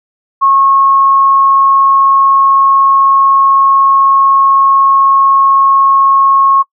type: tone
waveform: sine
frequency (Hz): 1091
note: C#6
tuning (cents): -28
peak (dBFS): -5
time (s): 0.41-6.63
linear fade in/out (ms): 20
effects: noise-tail reverb RT60 0.1 s tail -21 dB re dry